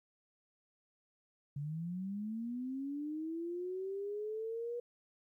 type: linear sweep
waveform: sine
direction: up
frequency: 139.2 to 483.5 Hz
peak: -37 dBFS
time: 1.56-4.8 s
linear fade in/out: 5 ms
effects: 13-bit